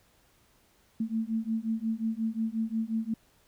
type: beating tone pair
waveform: sine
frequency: 220.7 / 226.3 Hz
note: A3 / A3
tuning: +5 / +49 cents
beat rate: 5.6 Hz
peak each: -31 dBFS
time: 1-3.14 s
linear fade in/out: 5 ms
effects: pink hiss -65 dBFS RMS until 3.47 s